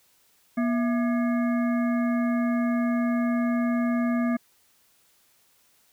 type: harmonic tone with a mistuned harmonic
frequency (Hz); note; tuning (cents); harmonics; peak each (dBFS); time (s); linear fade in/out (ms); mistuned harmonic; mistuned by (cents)
240; B3; -49; 1 / 3 / 5 / 7 / 9; -22 / -32 / -36 / -39 / -41; 0.57-4.37; 10; 3; -150
effects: white hiss -63 dBFS RMS until 5.92 s